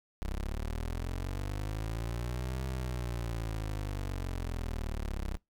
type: linear two-way sweep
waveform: 25% pulse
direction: up then down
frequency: 32 to 65.41 to 32 Hz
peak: -30 dBFS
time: 0.22-5.37 s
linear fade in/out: 0 ms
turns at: 2.64 s
effects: noise-tail reverb RT60 0.2 s tail -24 dB re dry